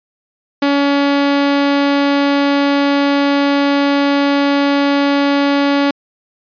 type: tone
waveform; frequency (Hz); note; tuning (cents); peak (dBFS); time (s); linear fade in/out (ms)
sawtooth; 282.5; C#4; +33; -7; 0.62-5.91; 5
effects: resampled to 11025 Hz